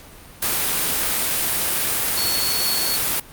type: tone in noise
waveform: sine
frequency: 4403 Hz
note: C#8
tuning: 13 cents flat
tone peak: -23 dBFS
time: 2.17-2.97 s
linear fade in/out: 5 ms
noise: white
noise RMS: -21 dBFS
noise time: 0.42-3.2 s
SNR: -5 dB
effects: pink hiss -43 dBFS RMS until 3.32 s + Opus 48 kbps